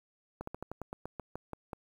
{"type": "slowing click train", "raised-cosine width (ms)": 1, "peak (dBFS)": -25, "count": 12, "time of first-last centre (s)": [0.41, 1.732], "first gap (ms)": 64, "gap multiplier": 1.12, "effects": ["9-bit"]}